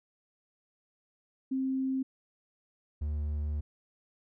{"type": "tone pair in turn", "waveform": ["sine", "triangle"], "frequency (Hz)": [264.2, 74.55], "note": ["C4", "D2"], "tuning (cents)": [17, 27], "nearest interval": "octave + minor seventh", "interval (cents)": 2190, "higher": "first", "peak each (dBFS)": -28, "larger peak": "neither", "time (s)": [[1.51, 2.03], [3.01, 3.61]], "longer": "second", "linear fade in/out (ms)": 10, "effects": []}